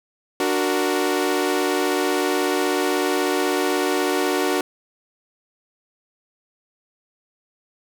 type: chord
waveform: sawtooth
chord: D augmented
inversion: none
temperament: equal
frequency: 293.7 / 370 / 466.2 Hz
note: D4 / F#4 / A#4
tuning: 0 / 0 / 0 cents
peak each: -20 / -18 / -22 dBFS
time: 0.4-4.61 s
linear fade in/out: 2 ms
effects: none